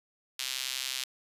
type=tone with high-pass filter; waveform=sawtooth; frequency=130.81 Hz; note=C3; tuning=in tune; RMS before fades=-35 dBFS; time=0.39-1.04 s; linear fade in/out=2 ms; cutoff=3400 Hz; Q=1.4; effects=resampled to 32000 Hz